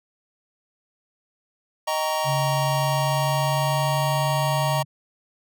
square chord, Eb dominant seventh, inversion none, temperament just, 622.3 / 777.8 / 933.4 / 1120.1 Hz, Eb5 / G5 / Bb5 / Db6, 0 / -14 / +2 / +18 cents, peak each -27 / -32 / -27 / -32 dBFS, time 1.87-4.83 s, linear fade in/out 10 ms
sine tone with pitch glide, 138.59 to 141.34 Hz, C#3 to C#3, 0 to +34 cents, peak -23 dBFS, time 2.24-4.85 s, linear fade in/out 50 ms, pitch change +34 cents, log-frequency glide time 2.62-4.02 s
effects none

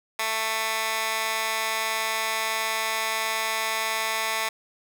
15% pulse tone with high-pass filter, 221.5 Hz, A3, 12 cents sharp, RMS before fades -27 dBFS, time 0.19-4.49 s, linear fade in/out 5 ms, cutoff 1300 Hz, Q 1.2, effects none

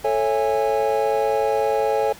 triangle chord, A major seventh, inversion none, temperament just, 440 / 550 / 660 / 825 Hz, A4 / C#5 / E5 / G#5, 0 / -14 / +2 / -12 cents, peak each -20 / -21 / -26 / -21 dBFS, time 0.04-2.13 s, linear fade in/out 10 ms, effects pink hiss -43 dBFS RMS until 2.19 s

